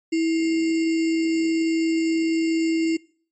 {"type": "tone with sample-and-hold", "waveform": "sine", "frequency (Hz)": 325.7, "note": "E4", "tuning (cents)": -21, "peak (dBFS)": -18, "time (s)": [0.12, 2.97], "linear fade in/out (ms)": 10, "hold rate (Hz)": 2450, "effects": ["noise-tail reverb RT60 0.5 s tail -23 dB re dry", "MP3 32 kbps"]}